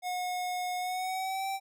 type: tone with pitch glide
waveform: square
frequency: 725 to 777 Hz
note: F#5 to G5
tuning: -35 to -16 cents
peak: -32 dBFS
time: 0.02-1.6 s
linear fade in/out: 50 ms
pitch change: +119 cents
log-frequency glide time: 0.78-1.48 s
effects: none